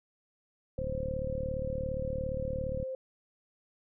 sine tone, 523.3 Hz, C5, in tune, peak -34 dBFS, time 0.78-2.95 s, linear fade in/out 2 ms
click train, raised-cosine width 5 ms, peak -25 dBFS, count 77, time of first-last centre 0.79-2.828 s, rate 37.3 Hz
effects none

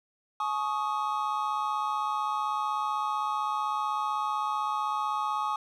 triangle chord, Ab suspended fourth, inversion none, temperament equal with one note detuned, 849.5 / 1108.7 / 1244.5 Hz, Ab5 / Db6 / Eb6, +39 / 0 / 0 cents, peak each -30 dBFS, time 0.4-5.56 s, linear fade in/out 2 ms, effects none

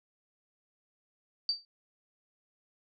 sine tone with exponential decay, 4631 Hz, D8, 25 cents flat, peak -23 dBFS, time 1.49-1.65 s, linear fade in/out 1 ms, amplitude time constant 33 ms, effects none

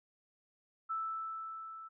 sine tone with level ramp, 1318.5 Hz, E6, in tune, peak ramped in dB -33 to -46 dBFS, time 0.89-1.89 s, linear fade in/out 20 ms, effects none

